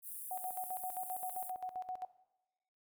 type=high-pass noise; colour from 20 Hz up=pink; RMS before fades=-46 dBFS; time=0.02-1.52 s; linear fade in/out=50 ms; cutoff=9400 Hz; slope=48 dB/octave
type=tone with tremolo; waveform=sine; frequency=740 Hz; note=F#5; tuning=in tune; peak=-37 dBFS; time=0.31-2.05 s; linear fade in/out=2 ms; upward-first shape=square; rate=7.6 Hz; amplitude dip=75%
effects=noise-tail reverb RT60 1.0 s tail -17 dB re dry